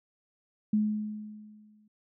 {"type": "tone with exponential decay", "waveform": "sine", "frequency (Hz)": 212.3, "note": "G#3", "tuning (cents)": 38, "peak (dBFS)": -21, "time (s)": [0.73, 1.88], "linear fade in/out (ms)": 5, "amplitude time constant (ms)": 250, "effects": []}